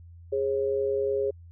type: tone pair together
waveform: sine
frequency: 411.7 / 542 Hz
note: G#4 / C#5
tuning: -15 / -39 cents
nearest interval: perfect fourth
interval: 476 cents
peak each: -25 / -29 dBFS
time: 0.32-1.31 s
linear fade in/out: 10 ms
effects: added 85 Hz sine -45 dBFS peak until 1.51 s